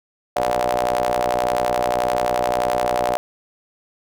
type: ring-modulated tone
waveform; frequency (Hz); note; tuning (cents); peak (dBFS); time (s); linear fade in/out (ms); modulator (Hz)
sawtooth; 61.74; B1; 0; -11; 0.36-3.17; 0; 654
effects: none